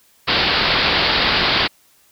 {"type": "low-pass noise", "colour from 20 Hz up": "white", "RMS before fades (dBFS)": -17, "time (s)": [0.27, 1.68], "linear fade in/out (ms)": 20, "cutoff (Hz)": 4800, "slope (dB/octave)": 96, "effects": ["white hiss -55 dBFS RMS until 2.11 s"]}